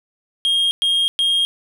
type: tone bursts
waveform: triangle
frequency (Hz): 3238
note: G#7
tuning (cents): -45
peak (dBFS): -13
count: 3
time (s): 0.45-1.45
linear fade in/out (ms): 0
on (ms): 260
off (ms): 110
effects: none